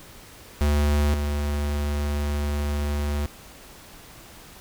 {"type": "tone pair in turn", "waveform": "square", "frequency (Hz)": [73.42, 73.05], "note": ["D2", "D2"], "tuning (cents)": [0, -9], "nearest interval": "unison", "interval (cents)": 9, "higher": "first", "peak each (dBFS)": [-19, -24], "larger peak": "first", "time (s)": [[0.61, 1.14], [1.14, 3.26]], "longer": "second", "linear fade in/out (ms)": 0, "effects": ["pink hiss -46 dBFS RMS until 4.6 s"]}